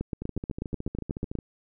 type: two click trains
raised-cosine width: 3 ms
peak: -17 / -21 dBFS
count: 12 / 17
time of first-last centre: 0.01-1.353 / 0.22-1.388 s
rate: 8.19 / 13.7 Hz
effects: none